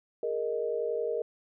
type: chord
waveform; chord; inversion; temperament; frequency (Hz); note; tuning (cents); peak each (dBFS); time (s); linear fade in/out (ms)
sine; Ab suspended second; none; equal; 415.3 / 466.2 / 622.3; Ab4 / Bb4 / Eb5; 0 / 0 / 0; -35 / -30 / -35; 0.23-1.22; 2
effects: none